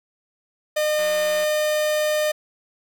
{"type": "tone", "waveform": "45% pulse", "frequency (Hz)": 608, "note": "D#5", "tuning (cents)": -40, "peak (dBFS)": -19, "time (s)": [0.76, 2.32], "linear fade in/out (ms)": 10}
{"type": "click train", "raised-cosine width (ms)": 0.3, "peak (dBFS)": -22, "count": 83, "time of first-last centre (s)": [0.99, 1.438], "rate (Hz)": 183}
{"effects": ["8-bit"]}